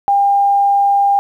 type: tone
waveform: sine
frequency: 801 Hz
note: G5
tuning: 37 cents sharp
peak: -9 dBFS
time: 0.08-1.19 s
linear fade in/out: 0 ms
effects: 8-bit